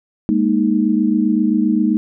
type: chord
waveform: sine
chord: Ab suspended second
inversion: none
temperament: equal with one note detuned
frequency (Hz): 205.5 / 233.1 / 311.1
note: Ab3 / Bb3 / Eb4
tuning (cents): -18 / 0 / 0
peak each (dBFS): -17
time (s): 0.29-1.97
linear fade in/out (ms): 0
effects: none